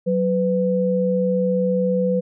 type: tone pair together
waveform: sine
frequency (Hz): 185.46 / 500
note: F#3 / B4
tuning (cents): +4 / +21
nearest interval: octave + perfect fourth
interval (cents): 1717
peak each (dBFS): -20 / -19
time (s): 0.06-2.21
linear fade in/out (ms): 20
effects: none